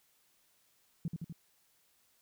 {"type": "tone with echo", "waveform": "sine", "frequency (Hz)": 165.2, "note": "E3", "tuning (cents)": 4, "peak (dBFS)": -31, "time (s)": [1.05, 1.08], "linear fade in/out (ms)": 2, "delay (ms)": 82, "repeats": 3, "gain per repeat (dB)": -3, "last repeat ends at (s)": 1.326, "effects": ["tanh soft clip ceiling -27 dBFS", "white hiss -71 dBFS RMS until 2.21 s"]}